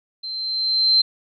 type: tone with level ramp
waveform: sine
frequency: 4115 Hz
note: C8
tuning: 30 cents flat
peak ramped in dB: -28 to -11 dBFS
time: 0.23-1.02 s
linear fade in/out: 10 ms
effects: none